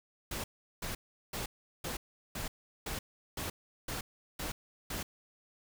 pink noise bursts, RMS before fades -38 dBFS, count 10, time 0.31-5.03 s, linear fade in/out 5 ms, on 130 ms, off 380 ms, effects none

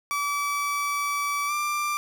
30% pulse tone with pitch glide, 1151 to 1184 Hz, D6 to D6, -35 to +14 cents, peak -22 dBFS, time 0.11-1.97 s, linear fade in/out 0 ms, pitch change +49 cents, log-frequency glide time 1.47-1.52 s, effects none

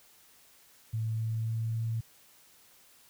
sine tone with pitch steps, 111.3 / 112.01 / 112.72 / 113.44 Hz, A2 / A2 / A2 / A#2, +20 / +31 / +42 / -47 cents, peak -29 dBFS, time 0.93-2.01 s, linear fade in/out 10 ms, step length 270 ms, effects white hiss -60 dBFS RMS until 3.09 s

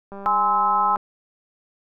click train, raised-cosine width 1 ms, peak -24 dBFS, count 169, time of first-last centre 0.12-0.968 s, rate 198 Hz
sine chord, Ab augmented, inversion none, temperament just, 830.6 / 1038.3 / 1297.8 Hz, Ab5 / C6 / E6, 0 / -14 / -27 cents, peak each -21 dBFS, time 0.26-0.96 s, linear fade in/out 0 ms
effects none

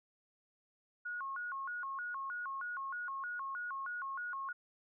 sine tone with vibrato, 1255 Hz, D#6, 15 cents sharp, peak -38 dBFS, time 1.05-4.53 s, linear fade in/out 10 ms, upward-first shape square, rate 3.2 Hz, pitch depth 250 cents each way, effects none

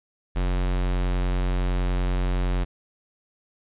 square tone, 45.33 Hz, F#1, 35 cents flat, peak -22 dBFS, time 0.35-2.65 s, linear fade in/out 20 ms, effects resampled to 8000 Hz + 10-bit

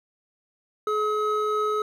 triangle tone pair together, 424.8 / 1277.8 Hz, G#4 / D#6, +39 / +46 cents, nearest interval octave + perfect fifth, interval 1907 cents, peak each -23 dBFS, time 0.87-1.82 s, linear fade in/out 2 ms, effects none

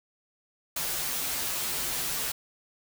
white noise with comb filter, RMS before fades -31 dBFS, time 0.76-2.32 s, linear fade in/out 5 ms, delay 9.8 ms, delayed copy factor -0.95, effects none

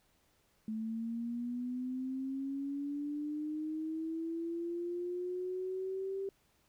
sine linear sweep, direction up, 217.1 to 392 Hz, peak -35 dBFS, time 0.68-6.29 s, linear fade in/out 2 ms, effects pink hiss -72 dBFS RMS until 6.68 s

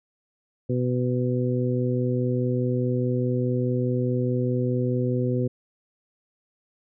harmonic tone, 124.8 Hz, B2, 19 cents sharp, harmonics 1 / 2 / 3 / 4, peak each -24 / -27 / -29 / -30 dBFS, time 0.69-5.48 s, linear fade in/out 10 ms, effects none

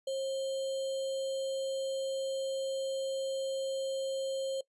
sine tone with sample-and-hold, 536 Hz, C5, 42 cents sharp, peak -31 dBFS, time 0.07-4.61 s, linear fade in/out 5 ms, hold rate 3675 Hz, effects noise-tail reverb RT60 0.1 s tail -21 dB re dry + resampled to 24000 Hz

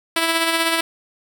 5% pulse tone with tremolo, 329.6 Hz, E4, in tune, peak -4 dBFS, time 0.16-0.81 s, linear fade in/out 5 ms, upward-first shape sine, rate 16 Hz, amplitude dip 40%, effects none

